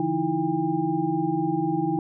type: tone cluster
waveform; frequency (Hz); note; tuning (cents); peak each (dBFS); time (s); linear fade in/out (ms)
sine; 143.6 / 167.6 / 313.6 / 333.7 / 803; D3 / E3 / D#4 / E4 / G5; -39 / +29 / +14 / +21 / +41; -33 / -30 / -26 / -27 / -29; 0-1.99; 2
effects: none